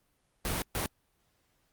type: noise bursts at uneven times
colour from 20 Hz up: pink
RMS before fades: -32 dBFS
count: 2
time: 0.45-0.62 / 0.75-0.86 s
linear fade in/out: 0 ms
effects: pink hiss -73 dBFS RMS until 1.72 s + Opus 32 kbps